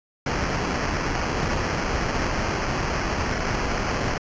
pink noise with sample-and-hold, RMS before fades -25 dBFS, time 0.26-4.18 s, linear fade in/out 5 ms, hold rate 3675 Hz, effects resampled to 16000 Hz

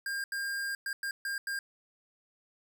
square tone bursts at uneven times, 1606 Hz, G6, 41 cents sharp, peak -33 dBFS, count 6, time 0.06-0.24 / 0.32-0.75 / 0.86-0.93 / 1.03-1.11 / 1.25-1.38 / 1.47-1.59 s, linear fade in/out 2 ms, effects none

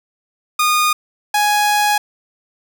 sawtooth tone pair in turn, 1226 / 832.3 Hz, D#6 / G#5, -26 / +4 cents, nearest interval perfect fifth, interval 670 cents, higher first, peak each -9 dBFS, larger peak neither, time 0.59-0.93 / 1.34-1.98 s, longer second, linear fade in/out 5 ms, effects none

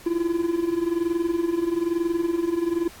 triangle tone with amplitude modulation, 339.1 Hz, E4, 49 cents sharp, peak -16 dBFS, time 0.06-2.88 s, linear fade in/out 5 ms, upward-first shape sine, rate 21.1 Hz, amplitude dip 75%, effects pink hiss -46 dBFS RMS until 3 s + AAC 64 kbps

